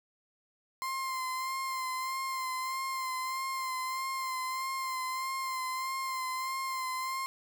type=tone with vibrato; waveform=35% pulse; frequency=1046.5 Hz; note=C6; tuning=in tune; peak=-31 dBFS; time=0.82-7.26 s; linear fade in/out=0 ms; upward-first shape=sine; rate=1.6 Hz; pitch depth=28 cents each way; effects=12-bit